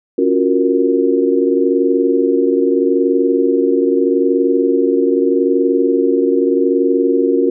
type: chord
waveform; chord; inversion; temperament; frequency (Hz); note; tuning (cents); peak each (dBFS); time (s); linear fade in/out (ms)
sine; Gb major seventh; second; equal; 277.2 / 349.2 / 370 / 466.2; Db4 / F4 / Gb4 / Bb4; 0 / 0 / 0 / 0; -16 / -17 / -16 / -16; 0.18-7.5; 5
effects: none